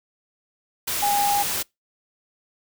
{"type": "tone in noise", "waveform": "sine", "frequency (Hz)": 814, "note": "G#5", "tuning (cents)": -35, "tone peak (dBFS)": -19, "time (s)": [1.02, 1.43], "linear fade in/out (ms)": 10, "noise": "white", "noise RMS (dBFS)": -26, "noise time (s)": [0.87, 1.63], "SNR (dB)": 4, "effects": ["noise-tail reverb RT60 0.2 s tail -26 dB re dry"]}